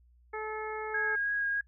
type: harmonic tone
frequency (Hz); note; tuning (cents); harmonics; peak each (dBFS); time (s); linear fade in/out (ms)
432.5; A4; -30; 1 / 2 / 3 / 4 / 5; -37 / -40 / -42 / -43 / -44; 0.33-1.16; 10
type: tone with vibrato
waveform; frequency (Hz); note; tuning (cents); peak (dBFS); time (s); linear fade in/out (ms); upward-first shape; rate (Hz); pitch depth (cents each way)
sine; 1641; G#6; -21; -28; 0.94-1.61; 5; sine; 3.2; 13
effects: noise-tail reverb RT60 0.1 s tail -21 dB re dry + added 60 Hz sine -59 dBFS peak until 1.67 s